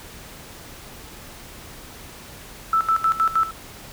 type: tone with tremolo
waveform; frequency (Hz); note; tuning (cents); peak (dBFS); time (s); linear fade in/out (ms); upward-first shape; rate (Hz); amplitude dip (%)
sine; 1319; E6; +1; -15; 2.73-3.51; 2; square; 6.4; 80
effects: pink hiss -41 dBFS RMS until 3.92 s